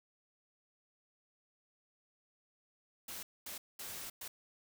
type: noise bursts at uneven times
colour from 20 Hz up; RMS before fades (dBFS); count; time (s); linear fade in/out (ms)
white; -45; 4; 3.08-3.23 / 3.46-3.58 / 3.79-4.1 / 4.21-4.28; 5
effects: none